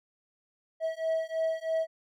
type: beating tone pair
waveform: triangle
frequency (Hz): 645 / 648.1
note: E5 / E5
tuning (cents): -38 / -30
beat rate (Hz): 3.1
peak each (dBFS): -29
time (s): 0.8-1.87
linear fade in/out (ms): 50
effects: none